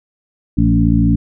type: harmonic tone with a mistuned harmonic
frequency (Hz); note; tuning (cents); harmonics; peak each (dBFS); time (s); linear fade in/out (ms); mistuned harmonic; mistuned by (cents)
56.8; A#1; -44; 1 / 2 / 3 / 4 / 5; -16 / -16 / -16 / -16 / -16; 0.57-1.16; 10; 4; -23
effects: none